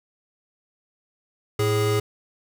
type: tone pair together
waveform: square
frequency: 110 / 415.3 Hz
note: A2 / G#4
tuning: 0 / 0 cents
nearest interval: octave + major seventh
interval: 2300 cents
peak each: -23 dBFS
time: 1.59-2 s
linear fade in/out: 5 ms
effects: none